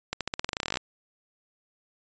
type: accelerating click train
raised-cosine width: 0.2 ms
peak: -11 dBFS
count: 18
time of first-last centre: 0.13-0.772 s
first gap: 77 ms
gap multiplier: 0.9
effects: resampled to 16000 Hz